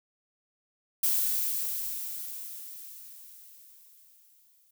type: noise with exponential decay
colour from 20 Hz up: violet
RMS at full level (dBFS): -25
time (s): 1.03-4.71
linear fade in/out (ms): 5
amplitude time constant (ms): 800
effects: none